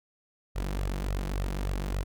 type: tone with flanger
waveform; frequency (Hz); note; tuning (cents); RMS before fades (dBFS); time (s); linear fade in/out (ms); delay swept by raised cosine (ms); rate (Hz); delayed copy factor
sawtooth; 47.67; G1; -48; -31; 0.55-2.04; 20; 1.5 to 6.1; 3.5; +0.65
effects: none